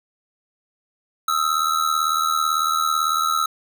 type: ring-modulated tone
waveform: square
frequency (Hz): 1304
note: E6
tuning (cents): -19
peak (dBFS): -16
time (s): 1.28-3.46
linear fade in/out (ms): 2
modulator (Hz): 39
effects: none